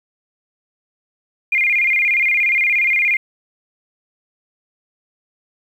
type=tone with vibrato; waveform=sine; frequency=2258 Hz; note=C#7; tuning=31 cents sharp; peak=-13 dBFS; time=1.52-3.17 s; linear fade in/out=5 ms; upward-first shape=square; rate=17 Hz; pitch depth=120 cents each way; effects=8-bit